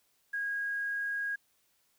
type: tone with quantisation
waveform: sine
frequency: 1639 Hz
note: G#6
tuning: 23 cents flat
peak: -31 dBFS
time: 0.33-1.36 s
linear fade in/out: 10 ms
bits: 10
effects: white hiss -72 dBFS RMS until 1.98 s